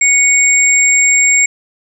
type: tone pair together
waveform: sine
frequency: 2217 / 7457 Hz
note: C#7 / A#8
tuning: 0 / 0 cents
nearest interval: octave + major sixth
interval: 2100 cents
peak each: -10 dBFS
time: 0.01-1.46 s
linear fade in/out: 5 ms
effects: none

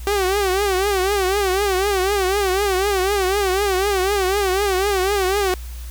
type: tone with vibrato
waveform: sawtooth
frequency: 389.2 Hz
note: G4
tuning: 12 cents flat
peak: -13 dBFS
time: 0.07-5.54 s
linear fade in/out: 0 ms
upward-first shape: triangle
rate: 4 Hz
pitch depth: 130 cents each way
effects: added 60 Hz sine -29 dBFS peak until 5.9 s + white hiss -43 dBFS RMS until 5.9 s

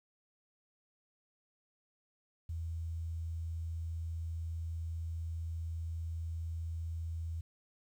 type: tone with quantisation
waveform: sine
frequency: 82.41 Hz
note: E2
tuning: in tune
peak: -36 dBFS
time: 2.49-7.41 s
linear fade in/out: 5 ms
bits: 11
effects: none

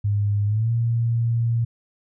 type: tone with pitch glide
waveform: sine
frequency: 102.6 to 116.5 Hz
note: G#2 to A#2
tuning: -21 to -1 cents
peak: -18 dBFS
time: 0.04-1.65 s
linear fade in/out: 10 ms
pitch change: +220 cents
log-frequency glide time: 0.46-0.71 s
effects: none

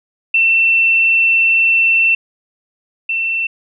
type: tone pair in turn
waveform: sine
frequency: 2689 / 2689 Hz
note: E7 / E7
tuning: +34 / +34 cents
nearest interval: unison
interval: 0 cents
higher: neither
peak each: -9 / -15 dBFS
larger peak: first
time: 0.34-2.15 / 3.09-3.47 s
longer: first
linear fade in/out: 5 ms
effects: none

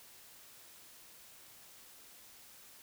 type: silence
effects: white hiss -57 dBFS RMS until 2.82 s

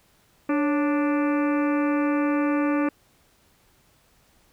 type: harmonic tone with a mistuned harmonic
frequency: 293.7 Hz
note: D4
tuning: in tune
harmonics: 1 / 2 / 3 / 4 / 5 / 6 / 7 / 8 / 9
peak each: -21 / -29 / -35 / -32 / -37 / -38 / -43 / -39 / -44 dBFS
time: 0.49-2.89 s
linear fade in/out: 5 ms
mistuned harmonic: 2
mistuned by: -86 cents
effects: pink hiss -61 dBFS RMS until 4.52 s

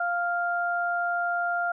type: tone pair together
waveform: sine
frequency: 698.5 / 1397.9 Hz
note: F5 / F6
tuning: 0 / +1 cents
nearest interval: octave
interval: 1201 cents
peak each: -27 dBFS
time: 0-1.72 s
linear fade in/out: 5 ms
effects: none

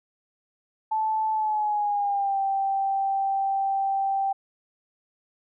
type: tone with pitch glide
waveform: sine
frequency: 873 to 782.3 Hz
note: A5 to G5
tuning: -14 to -4 cents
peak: -22 dBFS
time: 0.91-4.33 s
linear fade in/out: 10 ms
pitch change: -190 cents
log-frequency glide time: 1.32-2.39 s
effects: none

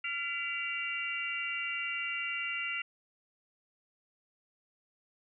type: harmonic tone with a mistuned harmonic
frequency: 462.4 Hz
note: A#4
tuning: 14 cents flat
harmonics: 3 / 4 / 5 / 6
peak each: -41 / -39 / -39 / -36 dBFS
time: 0.04-2.82 s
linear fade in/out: 5 ms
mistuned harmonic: 4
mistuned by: +140 cents
effects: none

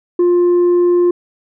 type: tone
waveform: sine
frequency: 352 Hz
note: F4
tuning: 14 cents sharp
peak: -6 dBFS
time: 0.19-1.11 s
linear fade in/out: 5 ms
effects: tanh soft clip ceiling -8 dBFS

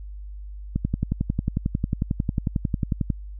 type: click train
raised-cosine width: 5 ms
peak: -10 dBFS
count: 27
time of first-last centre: 0.76-3.102 s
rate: 11.1 Hz
effects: added 50 Hz sine -34 dBFS peak until 3.39 s

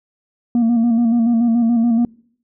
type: tone with vibrato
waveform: sine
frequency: 233.1 Hz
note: A#3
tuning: in tune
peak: -9 dBFS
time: 0.55-2.05 s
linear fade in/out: 2 ms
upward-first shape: square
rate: 7 Hz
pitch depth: 40 cents each way
effects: noise-tail reverb RT60 0.6 s tail -26 dB re dry + tanh soft clip ceiling -11 dBFS

